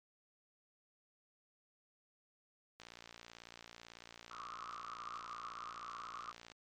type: click train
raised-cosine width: 0.2 ms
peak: -34 dBFS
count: 217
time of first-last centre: 2.8-6.518 s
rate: 58.1 Hz
type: band-pass noise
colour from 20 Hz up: white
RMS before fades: -48 dBFS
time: 4.31-6.32 s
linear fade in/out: 2 ms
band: 1100 to 1300 Hz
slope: 96 dB/octave
effects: MP3 64 kbps